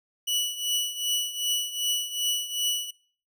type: tone with tremolo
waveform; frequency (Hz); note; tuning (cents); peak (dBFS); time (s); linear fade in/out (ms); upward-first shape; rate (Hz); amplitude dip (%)
sawtooth; 2948; F#7; -7; -19; 0.27-2.91; 10; triangle; 2.6; 80
effects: noise-tail reverb RT60 0.5 s tail -24 dB re dry